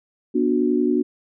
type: tone cluster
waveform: sine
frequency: 243.6 / 294 / 365.5 Hz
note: B3 / D4 / F#4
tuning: -24 / +2 / -21 cents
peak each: -21 dBFS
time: 0.34-1.03 s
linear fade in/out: 20 ms
effects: none